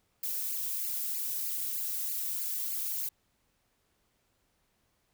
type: noise with flanger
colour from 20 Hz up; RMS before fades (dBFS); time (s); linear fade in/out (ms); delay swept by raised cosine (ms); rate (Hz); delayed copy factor
violet; -34; 0.23-3.09; 5; 0.42 to 2.72; 3.2; +0.9
effects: pink hiss -74 dBFS RMS until 5.13 s